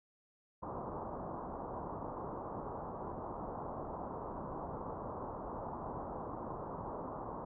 white low-pass noise, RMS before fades -43 dBFS, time 0.62-7.45 s, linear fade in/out 10 ms, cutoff 1100 Hz, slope 48 dB/octave, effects none

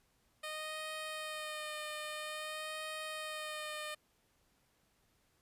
10% pulse tone with vibrato, 615 Hz, D#5, 20 cents flat, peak -32 dBFS, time 0.43-3.95 s, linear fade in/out 10 ms, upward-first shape sine, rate 0.5 Hz, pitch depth 22 cents each way, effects pink hiss -74 dBFS RMS until 5.41 s + resampled to 32000 Hz

